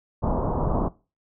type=low-pass noise; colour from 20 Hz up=pink; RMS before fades=-24 dBFS; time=0.22-0.89 s; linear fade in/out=20 ms; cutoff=1100 Hz; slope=48 dB/octave; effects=noise-tail reverb RT60 0.3 s tail -20 dB re dry